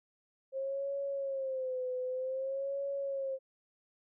sine tone with vibrato, 531 Hz, C5, 25 cents sharp, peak -33 dBFS, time 0.52-3.39 s, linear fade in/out 50 ms, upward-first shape sine, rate 0.53 Hz, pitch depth 84 cents each way, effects none

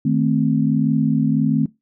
sine chord, A diminished, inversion second, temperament equal, 155.56 / 220 / 261.6 Hz, Eb3 / A3 / C4, 0 / 0 / 0 cents, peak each -19 dBFS, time 0.05-1.66 s, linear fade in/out 5 ms, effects noise-tail reverb RT60 0.2 s tail -21 dB re dry

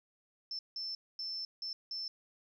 sine tone bursts at uneven times, 5310 Hz, E8, 12 cents sharp, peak -37 dBFS, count 5, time 0.51-0.59 / 0.76-0.95 / 1.19-1.45 / 1.62-1.73 / 1.91-2.08 s, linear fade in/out 2 ms, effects 12-bit

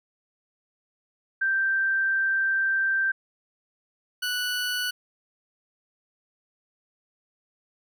sine / 20% pulse tone pair in turn, 1568 / 1480 Hz, G6 / F#6, 0 / 0 cents, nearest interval minor second, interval 100 cents, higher first, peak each -21 dBFS, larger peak neither, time 1.41-3.12 / 4.22-4.91 s, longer first, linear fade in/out 10 ms, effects none

